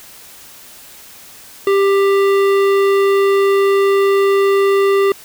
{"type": "tone with hard clipping", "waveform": "sine", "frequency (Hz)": 394.9, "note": "G4", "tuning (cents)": 13, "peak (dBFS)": -12, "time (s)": [1.67, 5.12], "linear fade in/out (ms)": 2, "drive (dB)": 14, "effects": ["white hiss -39 dBFS RMS until 5.24 s"]}